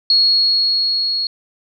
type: tone with level ramp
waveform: sine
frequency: 4321 Hz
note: C#8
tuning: 45 cents flat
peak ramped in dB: -9 to -17 dBFS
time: 0.1-1.27 s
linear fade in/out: 2 ms
effects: none